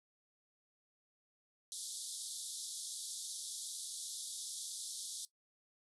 white band-pass noise, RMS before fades -45 dBFS, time 1.72-5.25 s, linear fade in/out 0 ms, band 3400 to 11000 Hz, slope 96 dB/octave, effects noise-tail reverb RT60 0.1 s tail -17 dB re dry

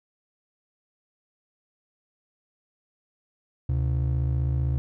triangle ring-modulated tone, 101 Hz, G#2, 48 cents flat, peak -17 dBFS, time 3.69-4.78 s, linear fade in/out 0 ms, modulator 27.8 Hz, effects none

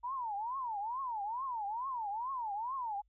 sine tone with vibrato, 932.3 Hz, A#5, in tune, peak -35 dBFS, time 0.03-3.02 s, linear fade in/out 20 ms, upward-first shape triangle, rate 2.3 Hz, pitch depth 300 cents each way, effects added 50 Hz sine -69 dBFS peak until 3.08 s

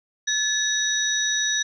sine tone cluster, 1722 / 3783 / 5890 Hz, A6 / A#7 / F#8, -38 / +25 / -9 cents, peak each -25 dBFS, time 0.27-1.63 s, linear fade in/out 10 ms, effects none

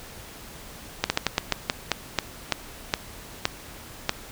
slowing click train, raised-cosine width 0.2 ms, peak -3 dBFS, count 13, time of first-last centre 1.04-4.094 s, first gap 60 ms, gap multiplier 1.24, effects pink hiss -43 dBFS RMS until 4.31 s

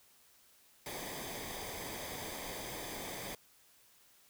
pink noise with comb filter, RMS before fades -43 dBFS, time 0.86-3.35 s, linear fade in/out 2 ms, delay 0.72 ms, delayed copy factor -0.65, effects white hiss -65 dBFS RMS until 4.29 s

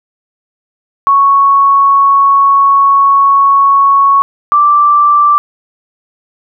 sine tone pair in turn, 1108.7 / 1172.4 Hz, C#6 / D6, 0 / -3 cents, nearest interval minor second, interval 97 cents, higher second, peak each -4 dBFS, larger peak neither, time 1.07-4.22 / 4.52-5.38 s, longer first, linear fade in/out 0 ms, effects none

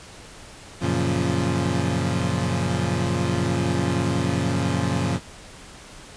25% pulse chord, Gb major seventh, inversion none, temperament equal, 92.5 / 116.54 / 138.59 / 174.61 Hz, Gb2 / Bb2 / Db3 / F3, 0 / 0 / 0 / 0 cents, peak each -23 dBFS, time 0.8-5.2 s, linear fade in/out 50 ms, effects pink hiss -43 dBFS RMS until 6.16 s + resampled to 22050 Hz

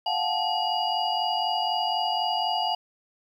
sine tone cluster, 709 / 753 / 865 / 2889 / 4793 Hz, F5 / F#5 / A5 / F#7 / D8, +26 / +30 / -30 / -42 / +34 cents, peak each -29 / -30 / -29 / -30 / -33 dBFS, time 0.06-2.75 s, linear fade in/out 5 ms, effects 9-bit

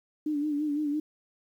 sine tone with vibrato, 296.5 Hz, D4, 17 cents sharp, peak -26 dBFS, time 0.26-1 s, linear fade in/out 5 ms, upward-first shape sine, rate 5.9 Hz, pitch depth 58 cents each way, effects 10-bit

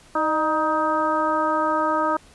harmonic tone with a mistuned harmonic, 314.3 Hz, D#4, 18 cents sharp, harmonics 1 / 2 / 3 / 4 / 5, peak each -27 / -25 / -24 / -23 / -32 dBFS, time 0.15-2.17 s, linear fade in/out 5 ms, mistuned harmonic 2, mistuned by -47 cents, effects pink hiss -51 dBFS RMS until 2.34 s + resampled to 24000 Hz

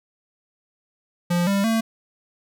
square tone with pitch steps, 174.61 / 198.27 / 225.1 Hz, F3 / G3 / A3, 0 / +20 / +40 cents, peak -19 dBFS, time 1.3-1.81 s, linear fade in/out 10 ms, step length 170 ms, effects none

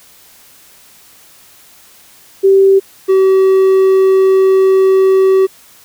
sine / triangle tone pair in turn, 388.6 / 381.9 Hz, G4 / G4, -15 / -45 cents, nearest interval unison, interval 30 cents, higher first, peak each -4 dBFS, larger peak neither, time 2.43-2.8 / 3.08-5.47 s, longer second, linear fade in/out 20 ms, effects white hiss -43 dBFS RMS until 5.84 s

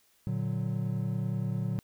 triangle chord, Bb augmented, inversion none, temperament equal, 116.54 / 146.83 / 185 Hz, Bb2 / D3 / F#3, 0 / 0 / 0 cents, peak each -30 / -32 / -32 dBFS, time 0.27-1.79 s, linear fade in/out 0 ms, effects white hiss -67 dBFS RMS until 1.83 s

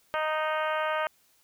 harmonic tone, 310.4 Hz, D#4, 4 cents flat, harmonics 2 / 3 / 4 / 5 / 6 / 7 / 8 / 9 / 10, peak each -30 / -33 / -32 / -34 / -40 / -41 / -43 / -44 / -45 dBFS, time 0.14-1.07 s, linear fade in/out 0 ms, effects white hiss -65 dBFS RMS until 1.43 s

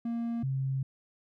triangle / sine tone pair in turn, 233.1 / 133.98 Hz, A#3 / C3, 0 / +41 cents, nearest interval minor seventh, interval 959 cents, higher first, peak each -28 dBFS, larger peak neither, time 0.05-0.43 / 0.43-0.83 s, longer second, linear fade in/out 5 ms, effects none

